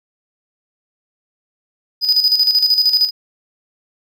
triangle tone with tremolo, 4978 Hz, D#8, in tune, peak -8 dBFS, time 2.01-3.11 s, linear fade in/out 50 ms, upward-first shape square, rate 13 Hz, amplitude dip 60%, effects none

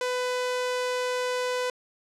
sawtooth tone, 499.9 Hz, B4, 21 cents sharp, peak -22 dBFS, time 0.01-1.7 s, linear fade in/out 2 ms, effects low-pass 8000 Hz 12 dB/octave

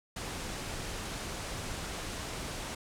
pink low-pass noise, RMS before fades -39 dBFS, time 0.16-2.75 s, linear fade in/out 5 ms, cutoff 10000 Hz, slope 24 dB/octave, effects none

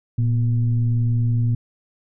sine tone with frequency modulation, 116.54 Hz, A#2, in tune, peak -16 dBFS, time 0.18-1.55 s, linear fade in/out 5 ms, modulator 127 Hz, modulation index 0.42, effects none

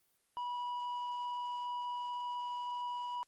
sine tone with tanh clipping, 976 Hz, B5, 21 cents flat, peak -37 dBFS, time 0.37-3.23 s, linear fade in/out 0 ms, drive 5 dB, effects white hiss -75 dBFS RMS until 3.27 s + Opus 32 kbps

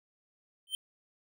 square tone with exponential growth, 3113 Hz, G7, 13 cents flat, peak -28 dBFS, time 0.67-0.75 s, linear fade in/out 1 ms, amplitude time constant 17 ms, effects none

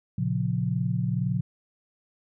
sine chord, Bb minor, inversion none, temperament equal with one note detuned, 116.54 / 138.59 / 178.08 Hz, Bb2 / Db3 / F3, 0 / 0 / +34 cents, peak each -28 dBFS, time 0.18-1.41 s, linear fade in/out 5 ms, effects none

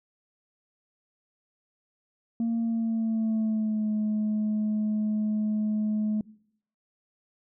sine tone with pitch glide, 230 to 213.4 Hz, A#3 to G#3, -23 to +47 cents, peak -22 dBFS, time 2.4-6.21 s, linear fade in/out 2 ms, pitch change -130 cents, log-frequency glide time 2.59-3.91 s, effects noise-tail reverb RT60 0.7 s tail -23 dB re dry + tanh soft clip ceiling -22 dBFS

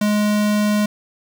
square tone, 209.2 Hz, G#3, 13 cents sharp, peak -16 dBFS, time 0.01-0.86 s, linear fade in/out 5 ms, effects 7-bit

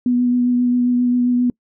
sine tone with vibrato, 245.7 Hz, B3, 9 cents flat, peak -13 dBFS, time 0.06-1.5 s, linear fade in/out 2 ms, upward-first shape triangle, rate 7.5 Hz, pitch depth 17 cents each way, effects noise-tail reverb RT60 0.1 s tail -26 dB re dry

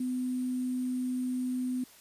sine tone with sample-and-hold, 252.7 Hz, B3, 40 cents sharp, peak -29 dBFS, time 0-1.84 s, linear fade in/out 5 ms, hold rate 8820 Hz, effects white hiss -56 dBFS RMS until 2 s + resampled to 32000 Hz

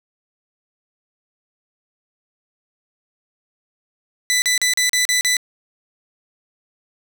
15% pulse tone bursts, 1991 Hz, B6, 14 cents sharp, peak -9 dBFS, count 7, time 4.3-5.368 s, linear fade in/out 0 ms, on 120 ms, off 38 ms, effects none

